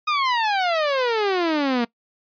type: exponential sweep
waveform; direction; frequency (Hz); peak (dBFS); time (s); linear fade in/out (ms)
sawtooth; down; 1253 to 230; -15; 0.07-1.85; 10
effects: noise-tail reverb RT60 0.1 s tail -22 dB re dry + resampled to 11025 Hz